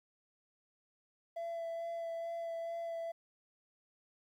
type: tone with vibrato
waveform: triangle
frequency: 670 Hz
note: E5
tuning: 28 cents sharp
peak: -35 dBFS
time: 1.36-3.12 s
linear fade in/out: 10 ms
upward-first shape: sine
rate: 2.3 Hz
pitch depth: 13 cents each way
effects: tanh soft clip ceiling -31 dBFS + 12-bit